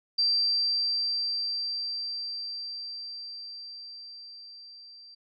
sine tone with level ramp, 4699 Hz, D8, in tune, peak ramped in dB -21 to -47 dBFS, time 0.18-5.15 s, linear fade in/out 10 ms, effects none

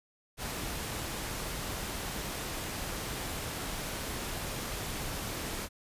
pink noise, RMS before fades -37 dBFS, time 0.37-5.69 s, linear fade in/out 50 ms, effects resampled to 32000 Hz

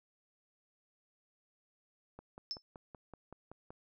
click train, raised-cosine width 1 ms, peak -35 dBFS, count 9, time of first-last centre 2.19-3.705 s, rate 5.28 Hz
sine tone with exponential decay, 5274 Hz, E8, in tune, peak -32 dBFS, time 2.51-2.62 s, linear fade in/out 0 ms, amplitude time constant 22 ms
effects none

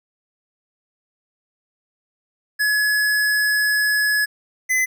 square tone pair in turn, 1696 / 2024 Hz, G#6 / B6, +36 / +42 cents, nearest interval minor third, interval 306 cents, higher second, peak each -17 dBFS, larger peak neither, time 2.59-4.26 / 4.69-4.86 s, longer first, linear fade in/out 20 ms, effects none

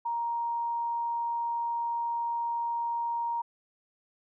sine tone, 937 Hz, A#5, 9 cents sharp, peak -28 dBFS, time 0.05-3.42 s, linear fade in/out 10 ms, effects none

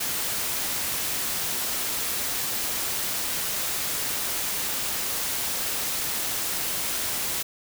white noise, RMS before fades -28 dBFS, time 0-7.43 s, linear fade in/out 10 ms, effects none

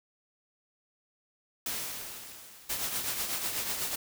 white noise with exponential decay, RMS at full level -33 dBFS, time 1.66-3.6 s, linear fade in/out 2 ms, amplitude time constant 420 ms
white noise with tremolo, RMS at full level -31 dBFS, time 2.69-3.96 s, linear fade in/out 10 ms, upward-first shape triangle, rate 8.1 Hz, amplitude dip 55%
effects none

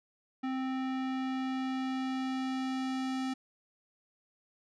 square tone with low-pass filter sweep, 261.6 Hz, C4, in tune, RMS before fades -34 dBFS, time 0.43-3.34 s, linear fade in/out 10 ms, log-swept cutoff 2400 to 6100 Hz, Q 0.83, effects none

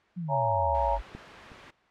sine exponential sweep, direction down, 185 to 46.25 Hz, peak -31 dBFS, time 0.16-1.02 s, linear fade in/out 20 ms
sine chord, A# half-diminished seventh, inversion first, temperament just, 559.4 / 671.3 / 839.1 / 932.3 Hz, C#5 / E5 / G#5 / A#5, +16 / +31 / +18 / 0 cents, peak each -30 / -32 / -30 / -27 dBFS, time 0.28-0.99 s, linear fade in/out 50 ms
white noise, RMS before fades -41 dBFS, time 0.74-1.71 s, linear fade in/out 10 ms
clicks, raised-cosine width 3 ms, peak -27 / -35 dBFS, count 2, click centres 1.15 / 1.518 s
effects white hiss -62 dBFS RMS until 1.9 s + low-pass 2000 Hz 12 dB/octave

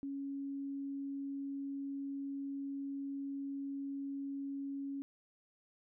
sine tone, 277.2 Hz, C#4, in tune, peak -38 dBFS, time 0.03-5.02 s, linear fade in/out 0 ms, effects none

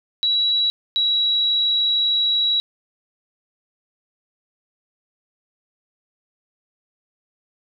sine tone pair in turn, 3904 / 3889 Hz, B7 / B7, -21 / -27 cents, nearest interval unison, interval 6 cents, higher first, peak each -16 dBFS, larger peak neither, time 0.23-0.7 / 0.96-2.6 s, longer second, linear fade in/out 0 ms, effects none

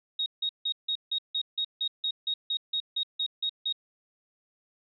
sine tone bursts, 3758 Hz, A#7, 13 cents sharp, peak -26 dBFS, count 16, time 0.19-3.726 s, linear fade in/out 5 ms, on 71 ms, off 160 ms, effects none

